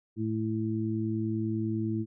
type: harmonic tone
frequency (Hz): 110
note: A2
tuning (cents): 0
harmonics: 1 / 2 / 3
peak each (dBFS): -32 / -32 / -32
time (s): 0.16-2.06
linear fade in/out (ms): 50
effects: none